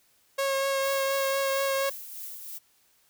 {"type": "tone with vibrato", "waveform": "sawtooth", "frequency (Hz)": 545, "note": "C#5", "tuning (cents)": -29, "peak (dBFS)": -21, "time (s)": [0.38, 1.9], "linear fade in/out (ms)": 10, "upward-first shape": "triangle", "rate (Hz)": 4.2, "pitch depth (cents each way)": 17}
{"type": "noise with tremolo", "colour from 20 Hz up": "violet", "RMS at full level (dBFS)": -38, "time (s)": [0.82, 2.59], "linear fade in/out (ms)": 20, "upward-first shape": "triangle", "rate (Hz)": 3, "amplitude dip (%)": 45}
{"effects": ["white hiss -65 dBFS RMS until 3.09 s"]}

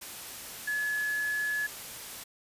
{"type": "tone in noise", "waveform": "sine", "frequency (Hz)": 1705, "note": "G#6", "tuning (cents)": 45, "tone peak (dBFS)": -28, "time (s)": [0.67, 1.67], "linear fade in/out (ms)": 10, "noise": "white", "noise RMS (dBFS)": -42, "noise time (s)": [0.01, 2.24], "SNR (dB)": 11, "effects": ["resampled to 32000 Hz"]}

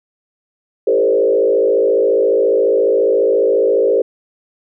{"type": "tone with frequency modulation", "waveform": "sine", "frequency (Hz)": 465.1, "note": "A#4", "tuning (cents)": -4, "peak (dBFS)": -10, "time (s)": [0.87, 4.02], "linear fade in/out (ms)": 5, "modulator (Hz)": 54.5, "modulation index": 1.5, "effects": []}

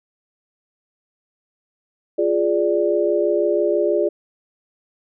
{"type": "chord", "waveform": "sine", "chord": "D diminished", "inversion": "first", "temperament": "equal", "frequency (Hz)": [349.2, 415.3, 587.3], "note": ["F4", "Ab4", "D5"], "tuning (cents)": [0, 0, 0], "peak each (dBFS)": -20, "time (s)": [2.18, 4.09], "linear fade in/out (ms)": 10, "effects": []}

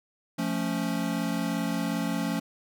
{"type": "chord", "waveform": "square", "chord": "F augmented", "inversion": "none", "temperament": "equal", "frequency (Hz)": [174.61, 220, 277.2], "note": ["F3", "A3", "C#4"], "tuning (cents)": [0, 0, 0], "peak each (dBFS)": -32, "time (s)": [0.38, 2.4], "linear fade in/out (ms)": 10, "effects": []}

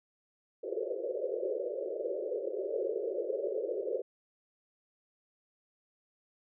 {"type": "band-pass noise", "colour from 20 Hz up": "white", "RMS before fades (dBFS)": -35, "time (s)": [0.63, 4.02], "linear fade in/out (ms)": 10, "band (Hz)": [360, 580], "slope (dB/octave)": 96, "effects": []}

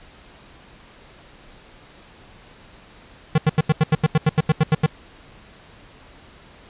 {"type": "tone bursts", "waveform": "square", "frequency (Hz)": 155.56, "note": "D#3", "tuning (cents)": 0, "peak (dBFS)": -13, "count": 14, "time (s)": [3.35, 4.863], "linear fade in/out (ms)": 5, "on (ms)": 31, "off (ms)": 83, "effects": ["pink hiss -47 dBFS RMS until 6.69 s", "resampled to 8000 Hz"]}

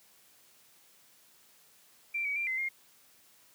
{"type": "tone with pitch steps", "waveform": "sine", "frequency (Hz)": [2355, 2266, 2371, 2058, 2127], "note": ["D7", "C#7", "D7", "C7", "C7"], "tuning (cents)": [4, 37, 16, -29, 28], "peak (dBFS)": -30, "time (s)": [2.14, 2.69], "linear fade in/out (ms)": 10, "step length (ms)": 110, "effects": ["white hiss -62 dBFS RMS until 3.54 s", "high-pass 100 Hz 12 dB/octave"]}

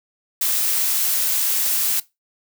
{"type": "noise", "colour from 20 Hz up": "blue", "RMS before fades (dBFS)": -20, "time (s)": [0.41, 2], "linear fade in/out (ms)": 5, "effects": ["noise-tail reverb RT60 0.2 s tail -19 dB re dry"]}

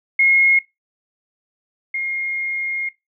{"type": "tone pair in turn", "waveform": "sine", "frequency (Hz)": [2156, 2137], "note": ["C#7", "C7"], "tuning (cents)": [-49, 36], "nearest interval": "unison", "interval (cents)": 15, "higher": "first", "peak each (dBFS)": [-11, -20], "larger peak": "first", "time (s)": [[0.19, 0.59], [1.94, 2.89]], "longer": "second", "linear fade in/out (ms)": 5, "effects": ["noise-tail reverb RT60 0.2 s tail -20 dB re dry"]}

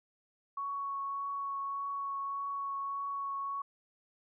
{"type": "tone with vibrato", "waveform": "sine", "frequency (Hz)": 1112, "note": "C#6", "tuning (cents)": 5, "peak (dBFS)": -34, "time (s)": [0.57, 3.62], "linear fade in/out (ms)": 5, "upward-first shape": "triangle", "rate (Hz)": 1.7, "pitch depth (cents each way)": 11, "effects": []}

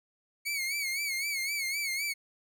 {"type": "tone with vibrato", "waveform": "sawtooth", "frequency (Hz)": 2217, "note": "C#7", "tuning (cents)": 0, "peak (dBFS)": -27, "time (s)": [0.45, 2.14], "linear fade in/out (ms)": 20, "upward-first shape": "sine", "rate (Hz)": 3.9, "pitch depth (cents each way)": 91, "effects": []}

